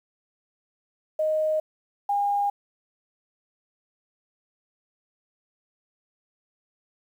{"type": "tone pair in turn", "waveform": "sine", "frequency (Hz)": [622, 810.1], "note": ["D#5", "G#5"], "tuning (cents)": [-1, -43], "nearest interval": "perfect fourth", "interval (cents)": 458, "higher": "second", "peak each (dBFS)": -21, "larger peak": "neither", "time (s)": [[1.19, 1.6], [2.09, 2.5]], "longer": "neither", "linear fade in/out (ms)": 5, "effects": ["9-bit"]}